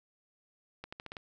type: accelerating click train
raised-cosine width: 0.3 ms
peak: -26 dBFS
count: 6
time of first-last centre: 0.84-1.168 s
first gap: 85 ms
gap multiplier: 0.87
effects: none